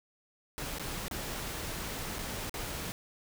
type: noise with dropouts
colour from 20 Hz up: pink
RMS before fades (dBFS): -38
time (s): 0.58-2.92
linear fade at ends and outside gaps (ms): 0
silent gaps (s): 0.785-0.796 / 1.082-1.112 / 2.185-2.19 / 2.495-2.541
effects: none